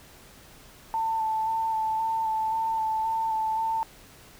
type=tone with vibrato; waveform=sine; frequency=887 Hz; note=A5; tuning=14 cents sharp; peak=-24 dBFS; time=0.94-3.83 s; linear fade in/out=0 ms; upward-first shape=square; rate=1.9 Hz; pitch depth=16 cents each way; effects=pink hiss -51 dBFS RMS until 4.39 s